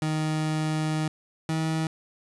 30% pulse tone pair in turn, 155.56 / 159.47 Hz, D#3 / D#3, 0 / +43 cents, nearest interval unison, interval 43 cents, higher second, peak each -22 / -22 dBFS, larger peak neither, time 0.02-1.08 / 1.49-1.87 s, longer first, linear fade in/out 2 ms, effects resampled to 24000 Hz + 9-bit

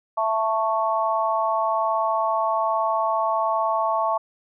harmonic tone, 221.2 Hz, A3, 9 cents sharp, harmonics 3 / 4 / 5, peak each -24 / -24 / -24 dBFS, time 0.17-4.18 s, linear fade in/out 10 ms, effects none

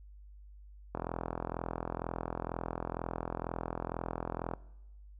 click train, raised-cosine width 1 ms, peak -21 dBFS, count 152, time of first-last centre 0.95-4.537 s, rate 42.1 Hz, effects noise-tail reverb RT60 0.9 s tail -21 dB re dry + added 50 Hz sine -50 dBFS peak until 5.19 s

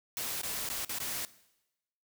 white noise with dropouts, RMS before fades -36 dBFS, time 0.17-1.25 s, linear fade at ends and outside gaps 0 ms, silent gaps 0.415-0.433 / 0.689-0.7 / 0.848-0.894 / 0.985-1.002 s, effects noise-tail reverb RT60 0.9 s tail -18 dB re dry

